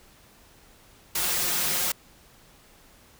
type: noise with comb filter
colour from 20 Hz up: white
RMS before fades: -26 dBFS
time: 1.15-1.92 s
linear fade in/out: 5 ms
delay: 5.6 ms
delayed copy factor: +0.75
effects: pink hiss -55 dBFS RMS until 3.19 s